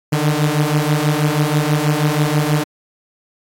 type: beating tone pair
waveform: sawtooth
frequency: 147.1 / 153.3 Hz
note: D3 / D#3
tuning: +3 / -25 cents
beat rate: 6.2 Hz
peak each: -13 dBFS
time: 0.12-2.64 s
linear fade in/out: 10 ms
effects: AAC 64 kbps